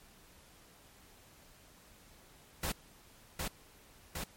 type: noise with echo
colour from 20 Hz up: pink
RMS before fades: -35 dBFS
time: 2.63-2.72 s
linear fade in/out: 5 ms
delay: 760 ms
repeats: 2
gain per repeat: -2 dB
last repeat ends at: 4.24 s
effects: pink hiss -60 dBFS RMS until 4.36 s + MP3 64 kbps